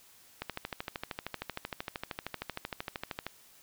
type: click train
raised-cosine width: 0.3 ms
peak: -19 dBFS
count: 38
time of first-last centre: 0.42-3.266 s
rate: 13 Hz
effects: white hiss -59 dBFS RMS until 3.62 s